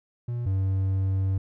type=tone pair in turn; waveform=triangle; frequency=120 / 95.82 Hz; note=B2 / G2; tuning=-49 / -39 cents; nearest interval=major third; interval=390 cents; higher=first; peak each=-25 / -20 dBFS; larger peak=second; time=0.28-0.46 / 0.46-1.38 s; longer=second; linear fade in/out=5 ms; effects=none